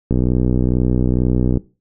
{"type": "click train", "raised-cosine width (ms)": 3, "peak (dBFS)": -4, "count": 92, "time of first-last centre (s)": [0.11, 1.573], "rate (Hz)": 62.2, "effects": ["noise-tail reverb RT60 0.3 s tail -20 dB re dry"]}